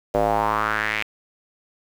square tone with band-pass filter sweep, 53.8 Hz, A1, 38 cents flat, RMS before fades -22 dBFS, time 0.14-1.03 s, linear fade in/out 5 ms, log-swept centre 570 to 2400 Hz, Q 3.6, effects 7-bit

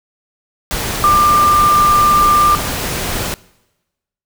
sine tone in noise, 1192 Hz, D6, 25 cents sharp, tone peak -7 dBFS, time 1.04-2.55 s, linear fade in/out 0 ms, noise pink, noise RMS -20 dBFS, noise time 0.71-3.34 s, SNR +10 dB, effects noise-tail reverb RT60 1.0 s tail -22 dB re dry

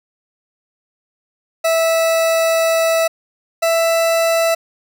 40% pulse tone pair in turn, 655 / 661.5 Hz, E5 / E5, -11 / +6 cents, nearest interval unison, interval 17 cents, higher second, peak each -12 dBFS, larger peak neither, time 1.64-3.08 / 3.62-4.55 s, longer first, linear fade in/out 10 ms, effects none

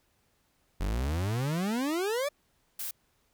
40% pulse exponential sweep, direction up, 44.43 to 600 Hz, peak -27 dBFS, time 0.8-2.29 s, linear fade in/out 10 ms
blue noise, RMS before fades -36 dBFS, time 2.79-2.91 s, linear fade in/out 5 ms
effects pink hiss -71 dBFS RMS until 3.33 s

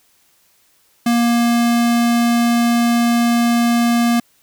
square tone, 236.1 Hz, A#3, 22 cents sharp, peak -13 dBFS, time 1.06-4.2 s, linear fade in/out 5 ms, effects white hiss -57 dBFS RMS until 4.42 s

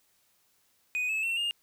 triangle tone with pitch steps, 2489 / 2596 / 2708 / 2825 Hz, D#7 / E7 / E7 / F7, 0 / -27 / +46 / +19 cents, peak -26 dBFS, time 0.95-1.51 s, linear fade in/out 0 ms, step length 140 ms, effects white hiss -69 dBFS RMS until 1.62 s

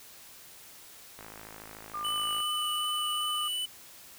click train, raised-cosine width 0.5 ms, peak -30 dBFS, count 66, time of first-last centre 1.19-2.403 s, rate 53.6 Hz
sine tone with pitch glide, 1200 to 1213.9 Hz, D6 to D#6, +37 to -43 cents, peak -33 dBFS, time 1.94-3.48 s, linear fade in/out 5 ms, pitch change +20 cents, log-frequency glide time 2.18-2.52 s
square tone with vibrato, 2981 Hz, F#7, 12 cents sharp, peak -31 dBFS, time 2.04-3.66 s, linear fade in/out 10 ms, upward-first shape triangle, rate 2.6 Hz, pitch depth 11 cents each way
effects white hiss -51 dBFS RMS until 4.18 s

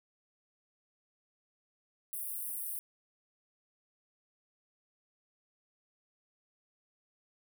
white high-pass noise, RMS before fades -39 dBFS, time 2.13-2.79 s, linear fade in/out 0 ms, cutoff 8900 Hz, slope 96 dB/octave, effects none

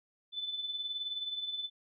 sine tone with tremolo, 3508 Hz, A7, 6 cents flat, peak -32 dBFS, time 0.32-1.7 s, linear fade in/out 50 ms, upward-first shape triangle, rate 19 Hz, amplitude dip 65%, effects none

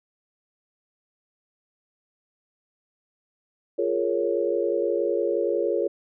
sine chord, Bb minor seventh, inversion second, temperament equal, 349.2 / 415.3 / 466.2 / 554.4 Hz, F4 / Ab4 / Bb4 / Db5, 0 / 0 / 0 / 0 cents, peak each -27 dBFS, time 3.78-5.88 s, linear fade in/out 10 ms, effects none

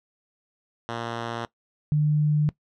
5% pulse / sine tone pair in turn, 116.54 / 150.16 Hz, A#2 / D3, 0 / +39 cents, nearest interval major third, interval 439 cents, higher second, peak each -18 dBFS, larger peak neither, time 0.89-1.45 / 1.92-2.49 s, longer second, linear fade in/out 0 ms, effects noise-tail reverb RT60 0.1 s tail -19 dB re dry + low-pass 4000 Hz 12 dB/octave

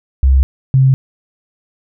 sine tone pair in turn, 66.4 / 132.8 Hz, C2 / C3, +26 / +26 cents, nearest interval octave, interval 1200 cents, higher second, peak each -6 dBFS, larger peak neither, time 0.23-0.43 / 0.74-0.94 s, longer neither, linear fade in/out 0 ms, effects none

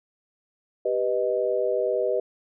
sine chord, G augmented, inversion none, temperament equal, 392 / 493.9 / 622.3 Hz, G4 / B4 / D#5, 0 / 0 / 0 cents, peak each -27 / -25 / -26 dBFS, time 0.85-2.2 s, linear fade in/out 5 ms, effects none

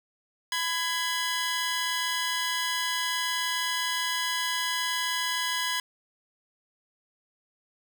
15% pulse tone pair together, 1004.6 / 1661.2 Hz, B5 / G#6, +29 / 0 cents, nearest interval major sixth, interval 871 cents, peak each -23 dBFS, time 0.52-5.8 s, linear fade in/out 2 ms, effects none

